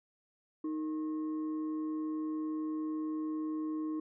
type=tone with frequency modulation; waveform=sine; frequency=311.1 Hz; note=D#4; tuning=in tune; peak=-33 dBFS; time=0.64-4 s; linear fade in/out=5 ms; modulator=770 Hz; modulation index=0.28; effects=none